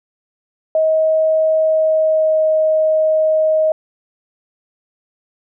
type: tone with pitch glide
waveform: sine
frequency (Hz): 633 to 627.5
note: D#5 to D#5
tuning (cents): +30 to +15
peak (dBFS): -11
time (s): 0.75-3.72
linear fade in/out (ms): 2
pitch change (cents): -15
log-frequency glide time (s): 1.58-2.47
effects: none